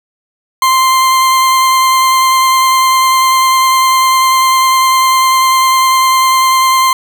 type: tone with vibrato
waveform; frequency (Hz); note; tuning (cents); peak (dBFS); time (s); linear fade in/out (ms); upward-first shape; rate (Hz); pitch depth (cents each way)
40% pulse; 1046.5; C6; 0; -6; 0.62-6.93; 2; sine; 10; 11
effects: none